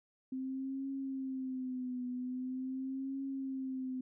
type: tone with vibrato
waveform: sine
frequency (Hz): 259.9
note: C4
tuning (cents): -11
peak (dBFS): -36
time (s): 0.32-4.01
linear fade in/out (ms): 5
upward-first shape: triangle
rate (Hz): 0.43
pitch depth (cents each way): 81
effects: none